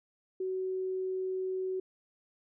sine tone, 374.8 Hz, F#4, 22 cents sharp, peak -31 dBFS, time 0.4-1.8 s, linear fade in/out 5 ms, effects none

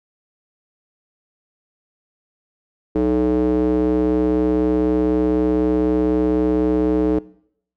square tone with band-pass filter, 62 Hz, B1, 7 cents sharp, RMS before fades -18 dBFS, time 2.95-7.19 s, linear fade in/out 5 ms, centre 370 Hz, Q 5.1, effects noise-tail reverb RT60 0.7 s tail -21 dB re dry

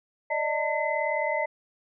sine tone cluster, 588 / 627 / 901 / 2037 Hz, D5 / D#5 / A5 / C7, +2 / +13 / +41 / -47 cents, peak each -30 dBFS, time 0.3-1.46 s, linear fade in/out 10 ms, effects none

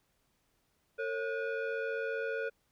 sine tone with frequency modulation, 452 Hz, A4, 47 cents sharp, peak -31 dBFS, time 0.98-2.5 s, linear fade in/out 20 ms, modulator 999 Hz, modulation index 1.2, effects tanh soft clip ceiling -29 dBFS + pink hiss -75 dBFS RMS until 2.71 s

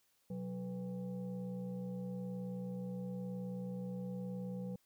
sine tone with frequency modulation, 185 Hz, F#3, in tune, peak -39 dBFS, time 0.3-4.76 s, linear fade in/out 5 ms, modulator 311 Hz, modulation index 0.78, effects white hiss -75 dBFS RMS until 4.85 s

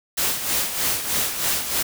white noise with tremolo, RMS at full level -21 dBFS, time 0.17-1.83 s, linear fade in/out 10 ms, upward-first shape sine, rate 3.2 Hz, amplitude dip 60%, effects none

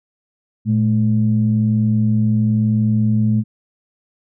sine tone pair together, 113.8 / 214.8 Hz, A#2 / A3, -41 / -41 cents, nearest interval major seventh, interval 1100 cents, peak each -15 dBFS, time 0.65-3.44 s, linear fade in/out 50 ms, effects tanh soft clip ceiling -5 dBFS

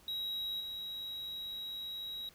triangle tone with level steps, 3838 Hz, A#7, 50 cents sharp, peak -34 / -38 dBFS, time 0.08-2.29 s, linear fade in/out 2 ms, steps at 0.6 s, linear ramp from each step 5 ms, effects pink hiss -62 dBFS RMS until 2.34 s

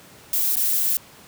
violet noise with dropouts, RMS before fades -21 dBFS, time 0.33-0.97 s, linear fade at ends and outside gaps 1 ms, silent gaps 0.556-0.568 s, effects pink hiss -47 dBFS RMS until 1.27 s + high-pass 100 Hz 12 dB/octave

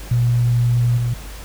sine tone with level steps, 120.4 Hz, B2, 44 cents flat, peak -13 / -17 dBFS, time 0.11-1.14 s, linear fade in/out 5 ms, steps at 0.97 s, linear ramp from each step 10 ms, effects added 50 Hz sine -32 dBFS peak until 1.44 s + pink hiss -38 dBFS RMS until 1.44 s

